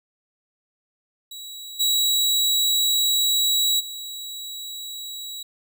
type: tone with level steps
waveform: sawtooth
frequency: 3887 Hz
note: B7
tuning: 28 cents flat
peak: -32 / -15 / -29 dBFS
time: 1.31-5.43 s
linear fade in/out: 5 ms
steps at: 1.79 / 3.79 s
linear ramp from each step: 20 ms
effects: none